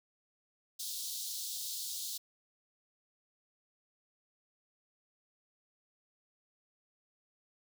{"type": "high-pass noise", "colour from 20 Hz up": "pink", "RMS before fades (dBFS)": -40, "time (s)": [0.79, 2.18], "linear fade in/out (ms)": 10, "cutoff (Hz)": 3600, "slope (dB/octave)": 48, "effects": []}